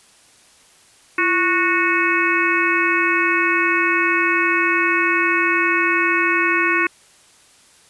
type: harmonic tone with a mistuned harmonic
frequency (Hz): 367.5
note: F#4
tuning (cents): -12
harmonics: 1 / 3 / 4 / 5 / 6 / 7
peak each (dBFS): -22 / -22 / -22 / -22 / -22 / -22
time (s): 1.18-6.87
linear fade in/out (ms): 5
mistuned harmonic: 1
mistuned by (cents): -140
effects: white hiss -51 dBFS RMS until 7.89 s + resampled to 24000 Hz